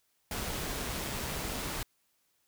pink noise with amplitude modulation, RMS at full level -35 dBFS, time 0.31-1.83 s, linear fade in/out 2 ms, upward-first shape sine, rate 139 Hz, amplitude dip 25%, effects white hiss -74 dBFS RMS until 2.47 s

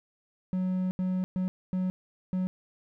triangle tone bursts at uneven times, 184.8 Hz, F#3, 2 cents flat, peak -24 dBFS, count 5, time 0.53-0.91 / 0.99-1.24 / 1.36-1.48 / 1.73-1.9 / 2.33-2.47 s, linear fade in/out 0 ms, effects none

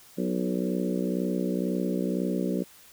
harmonic tone with a mistuned harmonic, 62 Hz, B1, 7 cents sharp, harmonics 3 / 4 / 5 / 6 / 7 / 8 / 9, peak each -29 / -31 / -33 / -35 / -36 / -37 / -38 dBFS, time 0.17-2.64 s, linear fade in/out 20 ms, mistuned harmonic 6, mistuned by -23 cents, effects white hiss -53 dBFS RMS until 2.92 s

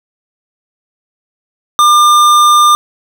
sine tone with hard clipping, 1200 Hz, D6, 37 cents sharp, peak -6 dBFS, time 1.79-2.75 s, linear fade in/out 0 ms, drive 16 dB, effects none

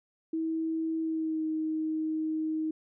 sine tone with pitch glide, 322.7 to 314.4 Hz, E4 to D#4, -37 to +18 cents, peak -28 dBFS, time 0.33-2.71 s, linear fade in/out 5 ms, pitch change -45 cents, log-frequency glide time 1.01-1.45 s, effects none

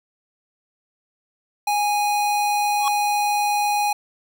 square tone, 827 Hz, G#5, 8 cents flat, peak -19 dBFS, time 1.67-3.93 s, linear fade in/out 5 ms
square tone with exponential growth, 1108.7 Hz, C#6, in tune, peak -18 dBFS, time 2.79-2.88 s, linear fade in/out 1 ms, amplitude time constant 19 ms
effects none

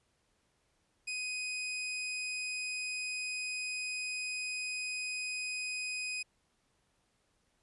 sawtooth tone, 2500 Hz, D#7, 8 cents sharp, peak -32 dBFS, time 1.07-6.23 s, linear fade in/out 10 ms, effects pink hiss -75 dBFS RMS until 7.62 s + resampled to 24000 Hz

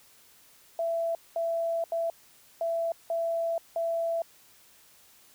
sine tone bursts at uneven times, 667 Hz, E5, 20 cents sharp, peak -26 dBFS, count 6, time 0.79-1.15 / 1.36-1.84 / 1.92-2.1 / 2.61-2.92 / 3.1-3.58 / 3.76-4.22 s, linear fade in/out 2 ms, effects white hiss -58 dBFS RMS until 5.34 s

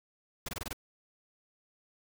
pink noise bursts, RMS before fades -37 dBFS, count 6, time 0.46-0.731 s, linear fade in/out 5 ms, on 26 ms, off 23 ms, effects none

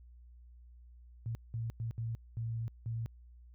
sine tone bursts at uneven times, 114.3 Hz, A#2, 34 cents flat, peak -34 dBFS, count 6, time 1.26-1.35 / 1.54-1.7 / 1.8-1.91 / 1.98-2.15 / 2.37-2.68 / 2.86-3.06 s, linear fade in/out 0 ms, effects added 60 Hz sine -53 dBFS peak until 3.54 s

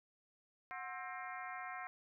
harmonic tone with a mistuned harmonic, 265.2 Hz, C4, 23 cents sharp, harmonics 3 / 4 / 5 / 6 / 7 / 8 / 9, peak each -48 / -49 / -51 / -52 / -52 / -52 / -58 dBFS, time 0.71-1.87 s, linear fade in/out 0 ms, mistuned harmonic 3, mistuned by -140 cents, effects none

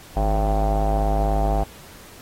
square tone with low-pass filter, 51.91 Hz, G#1, in tune, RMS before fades -20 dBFS, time 0.16-1.64 s, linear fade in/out 10 ms, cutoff 740 Hz, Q 10, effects pink hiss -45 dBFS RMS until 2.21 s + AAC 48 kbps

